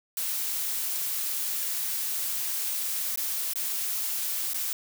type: noise with dropouts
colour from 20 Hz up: blue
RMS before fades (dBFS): -30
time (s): 0.17-4.73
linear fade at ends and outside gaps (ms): 2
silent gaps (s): 3.159-3.174 / 3.535-3.557 / 4.535-4.543
effects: none